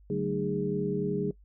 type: tone cluster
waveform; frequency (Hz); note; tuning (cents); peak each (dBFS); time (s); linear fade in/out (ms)
sine; 145.9 / 189.3 / 219.7 / 303.8 / 410.2; D3 / F#3 / A3 / D#4 / G#4; -11 / +40 / -2 / -41 / -21; -34 / -32 / -38 / -36 / -31; 0.1-1.31; 2
effects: noise-tail reverb RT60 0.1 s tail -20 dB re dry + added 50 Hz sine -53 dBFS peak until 1.44 s